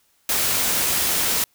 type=noise; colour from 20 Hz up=white; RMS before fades=-21 dBFS; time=0.29-1.44 s; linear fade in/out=2 ms; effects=white hiss -63 dBFS RMS until 1.54 s